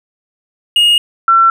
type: tone pair in turn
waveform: triangle / sine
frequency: 2861 / 1350.2 Hz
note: F7 / E6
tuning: +41 / +41 cents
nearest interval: octave + minor second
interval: 1300 cents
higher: first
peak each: -5 dBFS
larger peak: neither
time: 0.76-0.98 / 1.28-1.5 s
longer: neither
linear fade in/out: 2 ms
effects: none